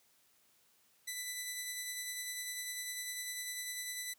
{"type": "tone with tremolo", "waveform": "10% pulse", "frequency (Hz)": 1991, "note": "B6", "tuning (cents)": 14, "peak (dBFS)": -29, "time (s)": [1.07, 4.14], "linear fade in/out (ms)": 10, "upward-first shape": "sine", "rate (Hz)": 10, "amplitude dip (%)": 30, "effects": ["white hiss -70 dBFS RMS until 4.18 s", "high-pass 60 Hz 12 dB/octave"]}